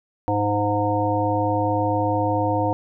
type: harmonic tone with a mistuned harmonic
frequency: 103.6 Hz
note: G#2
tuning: 4 cents flat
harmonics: 1 / 3 / 5 / 7 / 9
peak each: -25 / -25 / -25 / -25 / -25 dBFS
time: 0.28-2.73 s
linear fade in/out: 0 ms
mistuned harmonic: 9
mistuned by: -29 cents
effects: none